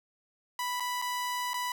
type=tone with dropouts; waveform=sawtooth; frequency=987.8 Hz; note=B5; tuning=in tune; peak=-27 dBFS; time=0.59-1.72 s; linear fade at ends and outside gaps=2 ms; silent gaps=0.799-0.804 / 1.017-1.022 / 1.534-1.541 s; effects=none